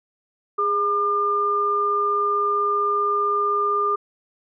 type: tone pair together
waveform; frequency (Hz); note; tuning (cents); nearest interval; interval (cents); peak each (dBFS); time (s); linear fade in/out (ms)
sine; 411.9 / 1202.6; G#4 / D6; -14 / +41; octave + perfect fifth; 1855; -25 / -19; 0.58-3.96; 10
effects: none